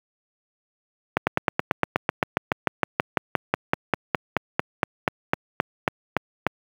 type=slowing click train; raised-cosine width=0.5 ms; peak=-3 dBFS; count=30; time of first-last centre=1.17-6.467 s; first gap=100 ms; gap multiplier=1.04; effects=high-pass 100 Hz 12 dB/octave + 7-bit